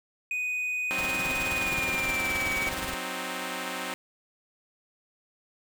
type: tone with pitch glide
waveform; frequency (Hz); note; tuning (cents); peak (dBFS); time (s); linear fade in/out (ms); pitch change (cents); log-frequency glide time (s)
triangle; 2489 to 2269; D#7 to C#7; 0 to +40; -26; 0.31-2.69; 2; -160; 1.5-2.56
type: chord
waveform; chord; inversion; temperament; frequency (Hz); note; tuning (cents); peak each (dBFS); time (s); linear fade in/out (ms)
5% pulse; C diminished; second; equal; 185 / 261.6 / 311.1; Gb3 / C4 / Eb4; 0 / 0 / 0; -26 / -23 / -27; 0.91-3.94; 0
type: noise with tremolo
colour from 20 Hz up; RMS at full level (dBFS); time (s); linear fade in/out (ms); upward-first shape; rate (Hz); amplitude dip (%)
pink; -34; 0.98-2.94; 0; sine; 19; 85
effects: none